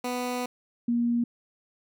15% pulse / sine tone pair in turn, 247.8 / 237.2 Hz, B3 / A#3, +6 / +30 cents, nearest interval minor second, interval 76 cents, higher first, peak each -22 dBFS, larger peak neither, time 0.04-0.46 / 0.88-1.24 s, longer first, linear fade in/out 5 ms, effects none

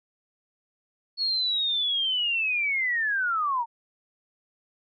sine linear sweep, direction down, 4377 to 896 Hz, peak -23 dBFS, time 1.17-3.66 s, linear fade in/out 50 ms, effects none

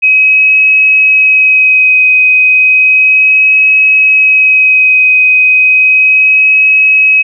sine tone with vibrato, 2535 Hz, D#7, 32 cents sharp, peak -3 dBFS, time 0.02-7.23 s, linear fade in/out 20 ms, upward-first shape sine, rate 0.33 Hz, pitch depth 14 cents each way, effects none

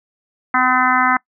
harmonic tone, 254.4 Hz, C4, 48 cents flat, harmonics 1 / 3 / 4 / 5 / 6 / 7 / 8, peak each -23 / -20 / -19 / -17 / -20 / -23 / -22 dBFS, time 0.54-1.17 s, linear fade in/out 5 ms, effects noise-tail reverb RT60 0.1 s tail -24 dB re dry

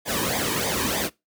pink noise with flanger, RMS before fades -25 dBFS, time 0.05-1.1 s, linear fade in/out 50 ms, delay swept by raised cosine 0.71 to 1.5 ms, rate 3.2 Hz, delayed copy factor -0.75, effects noise-tail reverb RT60 0.2 s tail -22 dB re dry + high-pass 60 Hz 12 dB/octave

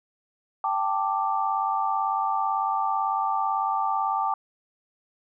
sine chord, G suspended second, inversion none, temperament just, 784 / 882 / 1176 Hz, G5 / A5 / D6, 0 / +4 / +2 cents, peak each -27 dBFS, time 0.64-4.34 s, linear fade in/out 2 ms, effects none

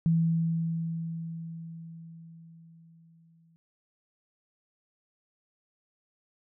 sine tone with exponential decay, 164.81 Hz, E3, in tune, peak -20 dBFS, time 0.06-3.56 s, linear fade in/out 0 ms, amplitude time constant 760 ms, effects none

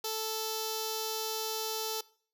5% pulse tone with notch filter, 440 Hz, A4, in tune, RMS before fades -35 dBFS, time 0.04-2.01 s, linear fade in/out 5 ms, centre 2000 Hz, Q 0.51, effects noise-tail reverb RT60 0.5 s tail -22 dB re dry

